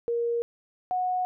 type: tone pair in turn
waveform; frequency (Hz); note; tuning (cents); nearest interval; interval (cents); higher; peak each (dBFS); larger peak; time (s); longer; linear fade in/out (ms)
sine; 470.1 / 733; A#4 / F#5; +15 / -16; minor sixth; 769; second; -24; neither; 0.08-0.42 / 0.91-1.25; neither; 0
effects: none